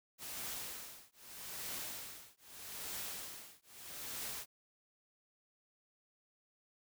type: noise with tremolo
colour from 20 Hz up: white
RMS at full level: -42 dBFS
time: 0.18-4.46 s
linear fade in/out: 50 ms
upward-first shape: triangle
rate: 0.8 Hz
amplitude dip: 100%
effects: none